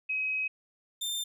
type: tone pair in turn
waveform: sine / sawtooth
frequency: 2539 / 3591 Hz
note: D#7 / A7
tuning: +34 / +35 cents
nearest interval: tritone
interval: 601 cents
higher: second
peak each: -28 dBFS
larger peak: neither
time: 0.09-0.48 / 1.01-1.24 s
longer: first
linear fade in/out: 10 ms
effects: none